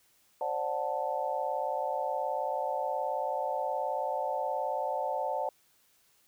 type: chord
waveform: sine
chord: D dominant seventh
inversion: third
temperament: just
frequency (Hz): 528.6 / 587.3 / 734.2 / 881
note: C5 / D5 / F#5 / A5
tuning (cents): +18 / 0 / -14 / +2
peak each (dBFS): -36 / -35 / -35 / -34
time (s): 0.41-5.49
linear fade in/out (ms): 2
effects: white hiss -67 dBFS RMS until 6.27 s